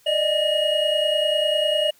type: tone cluster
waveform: triangle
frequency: 594 / 624 / 2880 Hz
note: D5 / D#5 / F#7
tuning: +20 / +5 / -47 cents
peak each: -21 dBFS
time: 0.06-1.91 s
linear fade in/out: 10 ms
effects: white hiss -57 dBFS RMS until 1.99 s + high-pass 60 Hz 12 dB/octave